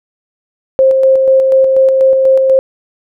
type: tone with tremolo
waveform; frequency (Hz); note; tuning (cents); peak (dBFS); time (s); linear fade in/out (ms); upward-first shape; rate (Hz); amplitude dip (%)
sine; 530; C5; +22; -4; 0.79-2.59; 0; square; 4.1; 30
effects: none